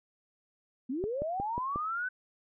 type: linear sweep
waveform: sine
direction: up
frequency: 235.4 to 1528 Hz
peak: -31 dBFS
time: 0.89-2.09 s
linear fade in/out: 10 ms
type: click train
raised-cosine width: 2 ms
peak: -23 dBFS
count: 5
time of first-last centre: 1.04-1.759 s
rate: 5.56 Hz
effects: none